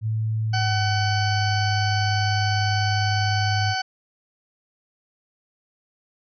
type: tone with pitch glide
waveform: sine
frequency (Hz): 110 to 103.23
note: A2 to G#2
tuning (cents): 0 to -10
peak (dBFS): -21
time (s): 0.01-3.75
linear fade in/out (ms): 50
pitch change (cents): -110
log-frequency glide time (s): 0.55-0.78
type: harmonic tone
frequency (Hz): 755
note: F#5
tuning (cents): +35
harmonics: 1 / 2 / 3 / 4 / 6 / 7 / 8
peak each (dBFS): -26 / -28 / -36 / -34 / -30 / -38 / -40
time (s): 0.53-3.82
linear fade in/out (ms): 10
effects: none

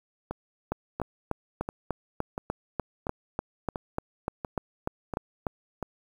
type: two click trains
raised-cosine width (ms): 1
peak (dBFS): -18 / -14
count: 9 / 17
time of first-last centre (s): 0.31-5.827 / 0.72-5.468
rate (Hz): 1.45 / 3.37
effects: 8-bit

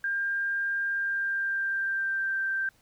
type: tone with pitch glide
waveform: sine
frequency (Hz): 1600 to 1568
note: G6 to G6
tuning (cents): +35 to 0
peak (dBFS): -26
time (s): 0.04-2.69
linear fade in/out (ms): 2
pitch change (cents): -35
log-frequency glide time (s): 0.87-2.42
effects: pink hiss -64 dBFS RMS until 2.81 s

